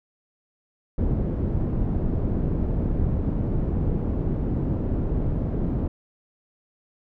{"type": "low-pass noise", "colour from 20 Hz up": "pink", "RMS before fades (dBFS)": -24, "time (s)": [0.98, 5.88], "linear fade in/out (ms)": 5, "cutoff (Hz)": 310, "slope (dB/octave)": 12, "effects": []}